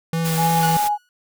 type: tone with vibrato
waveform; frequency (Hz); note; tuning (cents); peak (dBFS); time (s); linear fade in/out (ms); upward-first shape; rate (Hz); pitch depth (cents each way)
square; 163.7; E3; -12; -20; 0.13-0.77; 2; triangle; 3.2; 21
type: noise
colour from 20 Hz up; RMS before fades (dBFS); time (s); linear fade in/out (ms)
white; -28; 0.24-0.89; 20
type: tone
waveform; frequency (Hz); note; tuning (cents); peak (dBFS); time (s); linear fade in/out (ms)
sine; 832; G#5; +3; -17; 0.36-0.98; 50
type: tone with exponential decay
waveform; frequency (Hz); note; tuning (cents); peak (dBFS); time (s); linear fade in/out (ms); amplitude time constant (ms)
sawtooth; 1465; F#6; -18; -20; 0.63-1.09; 1; 99
effects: none